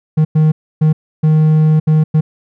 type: tone bursts at uneven times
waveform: triangle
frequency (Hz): 155.56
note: D#3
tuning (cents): 0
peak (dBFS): -5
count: 6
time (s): 0.17-0.25 / 0.35-0.52 / 0.81-0.93 / 1.23-1.8 / 1.87-2.04 / 2.14-2.21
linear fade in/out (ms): 10
effects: none